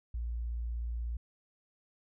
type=tone; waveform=sine; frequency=58.27 Hz; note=A#1; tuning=in tune; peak=-33 dBFS; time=0.14-1.17 s; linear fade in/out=5 ms; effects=none